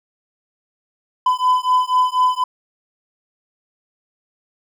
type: beating tone pair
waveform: triangle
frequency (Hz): 1006 / 1010.1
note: B5 / B5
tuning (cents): +32 / +39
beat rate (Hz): 4.1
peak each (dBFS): -15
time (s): 1.26-2.44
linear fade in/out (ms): 5
effects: none